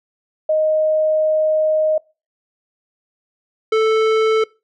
sine / square tone pair in turn, 622.3 / 440 Hz, D#5 / A4, 0 / 0 cents, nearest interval tritone, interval 600 cents, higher first, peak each -13 dBFS, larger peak neither, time 0.49-1.98 / 3.72-4.44 s, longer first, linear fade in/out 5 ms, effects noise-tail reverb RT60 0.3 s tail -24 dB re dry + low-pass 3000 Hz 12 dB/octave

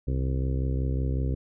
harmonic tone, 65.41 Hz, C2, in tune, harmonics 1 / 2 / 3 / 4 / 5 / 6 / 7 / 8, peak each -26 / -29 / -43 / -36 / -41 / -41 / -42 / -45 dBFS, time 0.07-1.35 s, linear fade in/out 10 ms, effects none

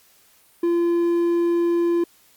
triangle tone, 342.7 Hz, F4, 33 cents flat, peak -15 dBFS, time 0.63-2.04 s, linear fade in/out 5 ms, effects white hiss -56 dBFS RMS until 2.36 s + Opus 48 kbps

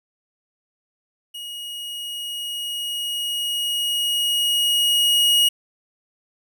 45% pulse tone with level ramp, 2888 Hz, F#7, 43 cents flat, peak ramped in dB -31 to -13 dBFS, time 1.34-5.49 s, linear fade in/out 10 ms, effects none

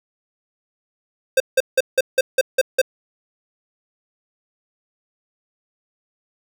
square tone bursts, 523.3 Hz, C5, in tune, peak -12 dBFS, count 8, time 1.37-2.816 s, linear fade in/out 5 ms, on 32 ms, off 170 ms, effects none

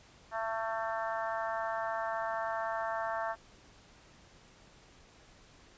harmonic tone, 223.7 Hz, A3, 29 cents sharp, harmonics 3 / 4 / 5 / 6 / 7 / 8, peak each -36 / -38 / -40 / -42 / -43 / -44 dBFS, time 0.31-3.36 s, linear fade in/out 50 ms, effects pink hiss -59 dBFS RMS until 5.77 s + resampled to 16000 Hz

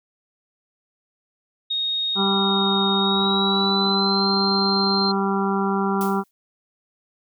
sine tone with pitch glide, 3729 to 4162 Hz, A#7 to C8, 0 to -10 cents, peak -21 dBFS, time 1.7-5.12 s, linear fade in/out 10 ms, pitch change +190 cents, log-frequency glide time 2.97-4.29 s
harmonic tone, 196 Hz, G3, in tune, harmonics 1 / 2 / 4 / 5 / 6 / 7, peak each -22 / -25 / -28 / -29 / -30 / -30 dBFS, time 2.15-6.24 s, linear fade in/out 50 ms
blue noise with exponential decay, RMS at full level -31 dBFS, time 6.01-6.31 s, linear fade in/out 0 ms, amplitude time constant 65 ms
effects none

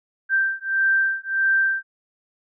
sine beating tone pair, 1568 / 1569.6 Hz, G6 / G6, 0 / +2 cents, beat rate 1.6 Hz, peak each -21 dBFS, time 0.29-1.83 s, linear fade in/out 50 ms, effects none

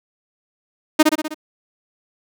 sawtooth tone with echo, 308.7 Hz, D#4, 14 cents flat, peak -3 dBFS, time 0.99-1.03 s, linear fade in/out 10 ms, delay 63 ms, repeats 5, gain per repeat -4 dB, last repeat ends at 1.345 s, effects none

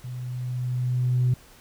sine tone with level ramp, 125.1 Hz, B2, 23 cents sharp, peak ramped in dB -32 to -16 dBFS, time 0.04-1.34 s, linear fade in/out 5 ms, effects tanh soft clip ceiling -15 dBFS + pink hiss -52 dBFS RMS until 1.6 s

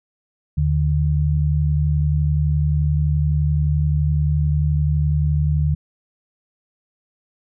sine tone pair together, 77.78 / 149.4 Hz, D#2 / D3, 0 / +30 cents, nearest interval major seventh, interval 1130 cents, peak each -18 dBFS, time 0.57-5.75 s, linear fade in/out 10 ms, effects none

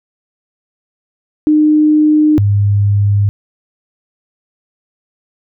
sine tone pair in turn, 304.5 / 101.61 Hz, D#4 / G#2, -37 / -37 cents, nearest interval octave + perfect fifth, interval 1900 cents, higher first, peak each -6 / -8 dBFS, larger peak first, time 1.47-2.38 / 2.38-3.29 s, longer neither, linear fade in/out 0 ms, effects none

